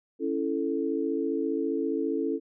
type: chord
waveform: sine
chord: A major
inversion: first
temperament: equal with one note detuned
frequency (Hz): 277.2 / 332.1 / 440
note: C#4 / E4 / A4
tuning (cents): 0 / +13 / 0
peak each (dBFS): -30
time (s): 0.19-2.4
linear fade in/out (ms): 50
effects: none